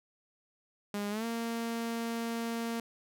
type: tone with pitch glide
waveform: sawtooth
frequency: 204.5 to 230.9 Hz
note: G#3 to A#3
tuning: -26 to -16 cents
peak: -29 dBFS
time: 0.94-2.8 s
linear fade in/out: 2 ms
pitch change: +210 cents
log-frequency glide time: 1.1-1.25 s
effects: none